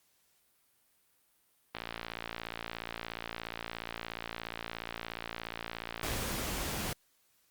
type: click train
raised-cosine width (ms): 0.3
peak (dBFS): -21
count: 251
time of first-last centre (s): 1.75-6.136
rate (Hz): 57
type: noise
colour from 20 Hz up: pink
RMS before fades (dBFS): -36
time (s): 6.03-6.93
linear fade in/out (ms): 2
effects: white hiss -71 dBFS RMS until 7.5 s + Opus 48 kbps